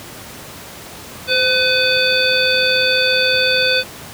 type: harmonic tone with a mistuned harmonic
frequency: 503 Hz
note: B4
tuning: 32 cents sharp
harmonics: 1 / 3 / 5 / 7 / 9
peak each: -19 / -19 / -19 / -19 / -19 dBFS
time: 1.27-3.84 s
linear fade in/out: 50 ms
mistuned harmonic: 1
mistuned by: +38 cents
effects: pink hiss -34 dBFS RMS until 4.13 s + high-pass 80 Hz 12 dB/octave